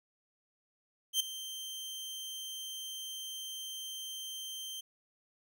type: tone with ADSR envelope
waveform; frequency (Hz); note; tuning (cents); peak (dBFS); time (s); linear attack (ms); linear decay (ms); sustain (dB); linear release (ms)
sawtooth; 3136; G7; 0; -22; 1.13-4.81; 71; 6; -15; 10
effects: none